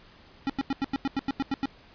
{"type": "tone bursts", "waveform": "square", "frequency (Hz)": 273.4, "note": "C#4", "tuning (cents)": -24, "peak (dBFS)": -25, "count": 11, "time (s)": [0.47, 1.656], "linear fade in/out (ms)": 0, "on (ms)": 26, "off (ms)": 90, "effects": ["pink hiss -54 dBFS RMS until 1.94 s", "resampled to 11025 Hz"]}